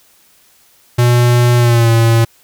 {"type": "tone with pitch glide", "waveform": "square", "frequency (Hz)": [121.3, 114.82], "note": ["B2", "A#2"], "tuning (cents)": [-31, -26], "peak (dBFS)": -8, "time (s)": [0.98, 2.25], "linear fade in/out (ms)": 10, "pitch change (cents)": -95, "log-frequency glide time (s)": [1.57, 1.9], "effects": ["white hiss -50 dBFS RMS until 2.43 s"]}